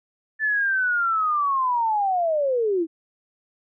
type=linear sweep; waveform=sine; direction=down; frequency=1760 to 311.6 Hz; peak=-19 dBFS; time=0.39-2.87 s; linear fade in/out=50 ms; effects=none